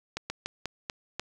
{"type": "slowing click train", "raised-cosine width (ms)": 0.2, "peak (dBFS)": -15, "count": 6, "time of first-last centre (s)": [0.17, 1.196], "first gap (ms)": 130, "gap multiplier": 1.23, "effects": []}